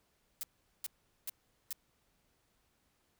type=noise bursts; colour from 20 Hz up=blue; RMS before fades=-39 dBFS; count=4; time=0.41-1.728 s; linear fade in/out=0 ms; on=22 ms; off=410 ms; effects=pink hiss -75 dBFS RMS until 3.19 s